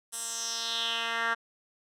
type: tone with band-pass filter sweep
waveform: 10% pulse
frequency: 230 Hz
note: A#3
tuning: 23 cents flat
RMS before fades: -32 dBFS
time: 0.12-1.35 s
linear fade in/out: 20 ms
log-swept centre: 9500 to 1600 Hz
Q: 3.3
effects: none